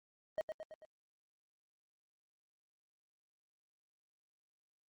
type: tone with echo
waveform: triangle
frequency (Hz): 628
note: D#5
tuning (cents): +16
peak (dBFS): -31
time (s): 0.38-0.41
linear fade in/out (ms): 0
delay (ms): 110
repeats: 4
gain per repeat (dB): -5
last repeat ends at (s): 0.85
effects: Opus 32 kbps